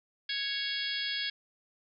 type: harmonic tone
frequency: 554.4 Hz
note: C#5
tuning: in tune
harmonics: 3 / 4 / 5 / 6 / 7 / 8 / 9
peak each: -38 / -40 / -44 / -35 / -43 / -39 / -41 dBFS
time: 0.29-1.3 s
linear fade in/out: 5 ms
effects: none